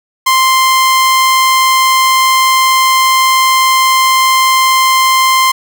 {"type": "tone", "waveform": "sawtooth", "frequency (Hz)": 1046.5, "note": "C6", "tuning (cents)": 0, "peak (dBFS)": -3, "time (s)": [0.26, 5.52], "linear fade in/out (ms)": 10, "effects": []}